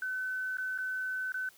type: tone with dropouts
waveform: sine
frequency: 1516 Hz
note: F#6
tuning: 42 cents sharp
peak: -32 dBFS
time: 0.02-1.49 s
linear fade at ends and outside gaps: 2 ms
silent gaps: 0.571-0.583 / 0.778-0.785 / 1.321-1.342 s
effects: white hiss -60 dBFS RMS until 1.57 s